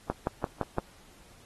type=click train; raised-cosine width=1 ms; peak=-13 dBFS; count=5; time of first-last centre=0.1-0.784 s; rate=5.85 Hz; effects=pink hiss -57 dBFS RMS until 1.45 s + AAC 32 kbps